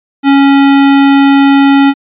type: tone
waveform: square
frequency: 277.2 Hz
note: C#4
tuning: in tune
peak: -4 dBFS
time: 0.23-1.94 s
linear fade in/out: 50 ms
effects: resampled to 8000 Hz